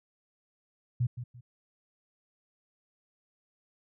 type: tone with echo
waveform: sine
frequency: 122.1 Hz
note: B2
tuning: 19 cents flat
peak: -24 dBFS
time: 1-1.07 s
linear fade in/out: 10 ms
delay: 170 ms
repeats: 2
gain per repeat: -11 dB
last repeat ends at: 1.41 s
effects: none